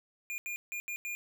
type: tone bursts at uneven times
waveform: square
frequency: 2417 Hz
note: D7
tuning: 49 cents sharp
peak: -36 dBFS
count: 5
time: 0.3-0.38 / 0.46-0.56 / 0.72-0.8 / 0.88-0.96 / 1.05-1.15 s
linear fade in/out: 0 ms
effects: none